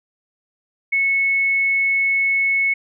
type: tone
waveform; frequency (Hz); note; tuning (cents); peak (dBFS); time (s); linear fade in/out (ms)
sine; 2200; C#7; -14; -15; 0.92-2.74; 10
effects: none